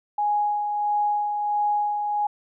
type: tone with tremolo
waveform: sine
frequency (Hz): 830.6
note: G#5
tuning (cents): 0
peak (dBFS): -19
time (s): 0.18-2.27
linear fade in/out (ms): 5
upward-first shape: sine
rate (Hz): 1.5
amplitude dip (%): 40
effects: none